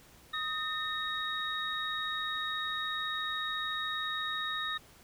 sine tone cluster, 1252 / 1815 / 3773 Hz, D#6 / A#6 / A#7, +10 / -47 / +20 cents, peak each -37 / -37 / -36 dBFS, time 0.33-4.78 s, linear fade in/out 10 ms, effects pink hiss -58 dBFS RMS until 5.03 s

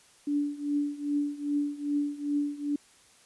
sine tone with tremolo, 290 Hz, D4, 22 cents flat, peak -23 dBFS, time 0.27-2.76 s, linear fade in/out 5 ms, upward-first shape triangle, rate 2.5 Hz, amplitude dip 90%, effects white hiss -59 dBFS RMS until 3.25 s + resampled to 24000 Hz

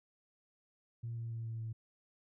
sine tone with pitch steps, 116.54 / 115.47 / 114.41 / 113.35 / 112.31 Hz, A#2 / A#2 / A#2 / A#2 / A2, 0 / -16 / -32 / -48 / +36 cents, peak -37 dBFS, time 1.03-1.73 s, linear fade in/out 10 ms, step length 140 ms, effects tanh soft clip ceiling -34 dBFS

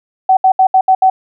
sine tone bursts at uneven times, 757 Hz, F#5, 39 cents sharp, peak -5 dBFS, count 6, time 0.29-0.37 / 0.44-0.52 / 0.59-0.67 / 0.74-0.81 / 0.88-0.95 / 1.02-1.1 s, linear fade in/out 5 ms, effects none

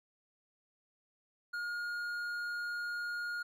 triangle tone with hard clipping, 1427 Hz, F6, 37 cents sharp, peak -37 dBFS, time 1.53-3.43 s, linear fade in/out 10 ms, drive 9 dB, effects none

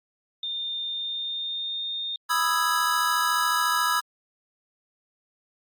sine tone with pitch glide, 3619 to 3655 Hz, A7 to A#7, +48 to -35 cents, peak -28 dBFS, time 0.43-2.16 s, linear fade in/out 2 ms, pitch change +17 cents, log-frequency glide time 0.84-1.83 s
square chord, E major seventh, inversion second, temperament equal, 987.8 / 1244.5 / 1318.5 / 1661.2 Hz, B5 / D#6 / E6 / G#6, 0 / 0 / 0 / 0 cents, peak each -28 dBFS, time 2.29-4.01 s, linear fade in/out 20 ms
effects Opus 48 kbps

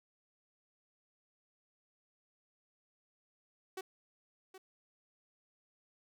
sawtooth tone with echo, 378.1 Hz, F#4, 38 cents sharp, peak -36 dBFS, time 3.77-3.81 s, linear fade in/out 5 ms, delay 770 ms, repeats 1, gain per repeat -11 dB, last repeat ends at 4.58 s, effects none

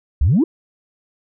sine exponential sweep, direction up, 58.5 to 364.6 Hz, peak -10 dBFS, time 0.21-0.44 s, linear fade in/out 5 ms, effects tanh soft clip ceiling -7 dBFS

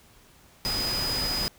sine tone in noise, 4974 Hz, D#8, 1 cent flat, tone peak -27 dBFS, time 0.65-1.48 s, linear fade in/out 0 ms, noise pink, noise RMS -32 dBFS, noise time 0.65-1.48 s, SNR +2 dB, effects pink hiss -56 dBFS RMS until 1.58 s

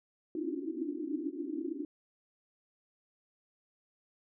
white band-pass noise, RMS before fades -37 dBFS, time 0.35-1.85 s, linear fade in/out 2 ms, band 270 to 350 Hz, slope 96 dB/octave, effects none

